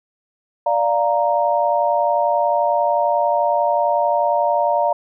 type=chord; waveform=sine; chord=Bb major; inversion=first; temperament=equal; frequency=587.3 / 698.5 / 932.3 Hz; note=D5 / F5 / Bb5; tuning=0 / 0 / 0 cents; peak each=-19 dBFS; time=0.66-4.93 s; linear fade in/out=5 ms; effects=none